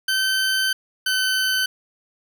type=tone pair in turn; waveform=20% pulse; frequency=1540 / 1523.2 Hz; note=G6 / F#6; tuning=-31 / +50 cents; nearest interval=unison; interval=19 cents; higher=first; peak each=-14 dBFS; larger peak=neither; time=0.08-0.73 / 1.06-1.66 s; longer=first; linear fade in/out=5 ms; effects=none